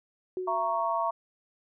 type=tone with exponential decay; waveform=sine; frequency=369 Hz; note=F#4; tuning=5 cents flat; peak=-28 dBFS; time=0.37-1.02 s; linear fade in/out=1 ms; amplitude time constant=140 ms
type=chord; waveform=sine; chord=A# diminished; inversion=second; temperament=equal with one note detuned; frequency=672.7 / 932.3 / 1108.7 Hz; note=E5 / A#5 / C#6; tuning=+35 / 0 / 0 cents; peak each=-30 dBFS; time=0.47-1.11 s; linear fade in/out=10 ms
effects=none